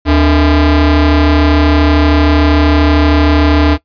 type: ring-modulated tone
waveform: 45% pulse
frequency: 185 Hz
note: F#3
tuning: in tune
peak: -3 dBFS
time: 0.05-3.78 s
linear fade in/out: 50 ms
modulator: 109 Hz
effects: noise-tail reverb RT60 0.1 s tail -19 dB re dry + resampled to 11025 Hz